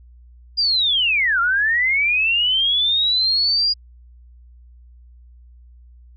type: linear two-way sweep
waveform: sine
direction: down then up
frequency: 4878 to 1357 to 4878 Hz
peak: -15 dBFS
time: 0.57-3.74 s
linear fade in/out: 20 ms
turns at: 1.4 s
effects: added 60 Hz sine -43 dBFS peak until 6.16 s